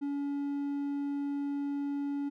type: tone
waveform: triangle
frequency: 283.6 Hz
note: C#4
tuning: 40 cents sharp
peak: -29 dBFS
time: 0.01-2.3 s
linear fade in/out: 20 ms
effects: none